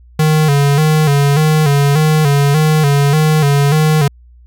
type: tone with vibrato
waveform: square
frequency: 148.3 Hz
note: D3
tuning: 17 cents sharp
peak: -9 dBFS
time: 0.19-4.08 s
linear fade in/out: 5 ms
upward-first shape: square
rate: 1.7 Hz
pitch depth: 77 cents each way
effects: added 60 Hz sine -39 dBFS peak until 4.46 s